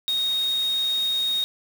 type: tone in noise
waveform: sine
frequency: 3729 Hz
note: A#7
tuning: in tune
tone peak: -21 dBFS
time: 0.08-1.44 s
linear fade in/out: 0 ms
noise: white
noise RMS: -39 dBFS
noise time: 0.08-1.44 s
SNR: +15 dB
effects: none